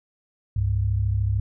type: tone pair together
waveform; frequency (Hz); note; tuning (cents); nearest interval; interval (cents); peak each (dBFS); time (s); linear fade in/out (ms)
sine; 67.3 / 100.84; C2 / G2; +49 / +49; perfect fifth; 700; -25 / -21; 0.56-1.4; 5
effects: none